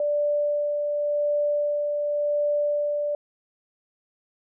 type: tone with tremolo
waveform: sine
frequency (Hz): 587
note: D5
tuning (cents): -1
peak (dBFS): -20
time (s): 0-3.15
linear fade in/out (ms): 2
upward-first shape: sine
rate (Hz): 0.9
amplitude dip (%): 30
effects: none